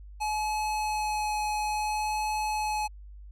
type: tone with vibrato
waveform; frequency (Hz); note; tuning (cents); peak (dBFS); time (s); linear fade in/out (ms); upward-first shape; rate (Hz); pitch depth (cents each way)
square; 850; G#5; +40; -28; 0.2-2.88; 20; sine; 0.58; 9
effects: added 50 Hz sine -43 dBFS peak until 3.31 s + low-pass 12000 Hz 12 dB/octave